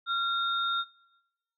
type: tone pair together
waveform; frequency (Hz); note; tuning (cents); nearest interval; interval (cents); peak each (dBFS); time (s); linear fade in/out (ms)
sine; 1378 / 3679; F6 / A#7; -24 / -24; octave + perfect fourth; 1700; -27 / -32; 0.06-0.85; 50
effects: noise-tail reverb RT60 1.0 s tail -22 dB re dry